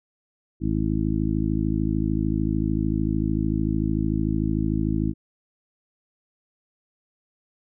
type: harmonic tone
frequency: 53.4 Hz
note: G#1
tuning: 49 cents sharp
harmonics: 1 / 2 / 3 / 4 / 5 / 6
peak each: -28 / -28 / -28 / -28 / -28 / -28 dBFS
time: 0.6-5.14 s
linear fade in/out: 50 ms
effects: none